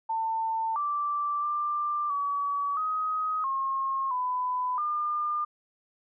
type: tone with pitch steps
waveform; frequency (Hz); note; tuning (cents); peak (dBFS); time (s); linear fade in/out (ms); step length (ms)
sine; 896 / 1170 / 1186 / 1138 / 1259 / 1077 / 1001 / 1204; A5 / D6 / D6 / C#6 / D#6 / C6 / B5 / D6; +31 / -7 / +17 / +45 / +20 / +50 / +23 / +43; -26; 0.09-5.45; 10; 670
effects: none